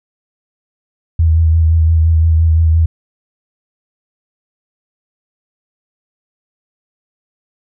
sine tone with vibrato, 81 Hz, E2, 30 cents flat, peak -7 dBFS, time 1.19-2.86 s, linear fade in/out 5 ms, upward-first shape sine, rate 5.8 Hz, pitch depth 31 cents each way, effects none

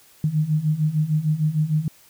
sine beating tone pair, 150 / 156.6 Hz, D3 / D#3, +37 / +11 cents, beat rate 6.6 Hz, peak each -23 / -20 dBFS, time 0.24-1.88 s, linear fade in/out 2 ms, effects white hiss -53 dBFS RMS until 2.09 s

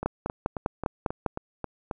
two click trains, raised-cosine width 1 ms, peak -11 / -17 dBFS, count 7 / 8, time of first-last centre 0.06-1.262 / 0.03-1.912 s, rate 4.99 / 3.72 Hz, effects none

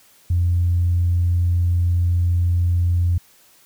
sine tone, 87.31 Hz, F2, in tune, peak -14 dBFS, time 0.3-3.18 s, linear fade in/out 5 ms, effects tanh soft clip ceiling -10 dBFS + white hiss -53 dBFS RMS until 3.65 s

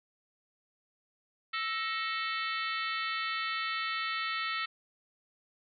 harmonic tone with a mistuned harmonic, 440 Hz, A4, in tune, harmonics 3 / 4 / 5 / 6 / 7 / 8 / 9 / 10, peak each -35 / -37 / -39 / -41 / -42 / -43 / -44 / -45 dBFS, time 1.53-4.66 s, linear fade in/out 10 ms, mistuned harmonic 4, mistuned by +110 cents, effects MP3 64 kbps

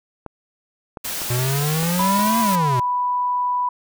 clicks, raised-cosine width 1 ms, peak -18 dBFS, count 6, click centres 0.263 / 0.972 / 1.217 / 1.829 / 2.003 / 2.193 s
white noise, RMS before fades -27 dBFS, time 1.04-2.56 s, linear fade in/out 10 ms
square exponential two-way sweep, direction up then down, 119.8 to 232.4 to 119.8 Hz, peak -20 dBFS, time 1.3-2.8 s, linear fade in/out 5 ms, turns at 2.4 s
sine tone, 987.8 Hz, B5, in tune, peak -18 dBFS, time 1.99-3.69 s, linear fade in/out 5 ms
effects none

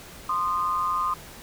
sine tone pair together, 1044.1 / 1227 Hz, C6 / D#6, -4 / -25 cents, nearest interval minor third, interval 279 cents, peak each -26 / -25 dBFS, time 0.29-1.14 s, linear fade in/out 5 ms, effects pink hiss -44 dBFS RMS until 1.42 s

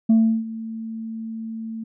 sine tone with ADSR envelope, 223.9 Hz, A3, 30 cents sharp, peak -9 dBFS, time 0.09-1.84 s, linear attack 10 ms, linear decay 340 ms, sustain -19 dB, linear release 9 ms, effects tanh soft clip ceiling -10 dBFS

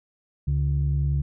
sine tone pair together, 70.8 / 141.8 Hz, C#2 / C#3, +37 / +40 cents, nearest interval octave, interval 1203 cents, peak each -22 dBFS, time 0.47-1.22 s, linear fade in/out 10 ms, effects tanh soft clip ceiling -15 dBFS

